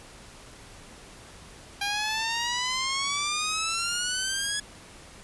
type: exponential sweep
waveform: 10% pulse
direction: up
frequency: 801 to 1688 Hz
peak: -18 dBFS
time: 1.81-4.6 s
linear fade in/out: 5 ms
effects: pink hiss -48 dBFS RMS until 5.23 s + resampled to 24000 Hz